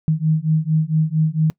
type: beating tone pair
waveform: sine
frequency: 155 / 159.4 Hz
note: D#3 / D#3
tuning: -6 / +42 cents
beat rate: 4.4 Hz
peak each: -18 / -18 dBFS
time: 0.08-1.5 s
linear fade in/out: 0 ms
effects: noise-tail reverb RT60 0.1 s tail -23 dB re dry